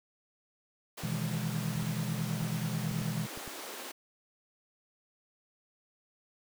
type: high-pass noise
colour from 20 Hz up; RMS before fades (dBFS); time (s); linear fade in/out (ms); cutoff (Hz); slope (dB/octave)
pink; -43; 0.97-3.92; 10; 290; 24
type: chord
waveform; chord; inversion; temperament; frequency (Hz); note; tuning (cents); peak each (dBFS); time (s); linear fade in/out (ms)
sine; E major seventh; second; equal; 123.47 / 155.56 / 164.81 / 207.7; B2 / D#3 / E3 / G#3; 0 / 0 / 0 / 0; -37 / -37 / -36 / -38; 1.03-3.27; 10
type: clicks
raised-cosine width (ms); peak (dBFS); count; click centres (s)
3; -32; 8; 1.038 / 1.761 / 1.826 / 2.421 / 2.913 / 3.015 / 3.375 / 3.477
effects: none